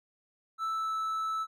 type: tone with pitch glide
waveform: triangle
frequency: 1318.5 to 1310.9 Hz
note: E6 to E6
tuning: 0 to -10 cents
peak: -28 dBFS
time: 0.58-1.47 s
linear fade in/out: 50 ms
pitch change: -10 cents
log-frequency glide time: 0.72-0.93 s
effects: none